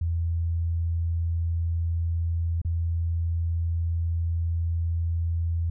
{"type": "tone with dropouts", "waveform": "sine", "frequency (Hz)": 83.7, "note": "E2", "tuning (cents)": 27, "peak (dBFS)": -23, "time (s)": [0.01, 5.7], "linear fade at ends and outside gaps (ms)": 5, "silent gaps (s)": [2.617, 2.648], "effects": []}